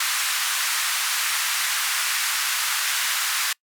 pink band-pass noise, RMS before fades -24 dBFS, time 0-3.53 s, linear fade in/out 5 ms, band 1200 to 14000 Hz, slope 24 dB/octave, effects noise-tail reverb RT60 0.1 s tail -26 dB re dry

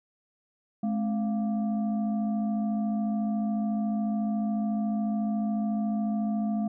sine tone with frequency modulation, 213 Hz, G#3, 44 cents sharp, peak -25 dBFS, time 0.83-6.68 s, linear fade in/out 5 ms, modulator 480 Hz, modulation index 0.55, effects none

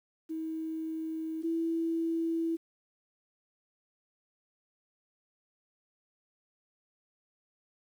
sine tone pair in turn, 320.1 / 329.7 Hz, D#4 / E4, +49 / 0 cents, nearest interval minor second, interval 51 cents, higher second, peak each -33 / -28 dBFS, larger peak second, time 0.29-1.43 / 1.43-2.57 s, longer neither, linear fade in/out 20 ms, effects 10-bit

